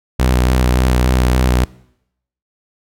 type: tone with vibrato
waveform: sawtooth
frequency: 62.6 Hz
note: B1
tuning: 24 cents sharp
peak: -7 dBFS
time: 0.19-1.65 s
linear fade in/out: 10 ms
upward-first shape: square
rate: 3.5 Hz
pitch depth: 22 cents each way
effects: noise-tail reverb RT60 0.8 s tail -23 dB re dry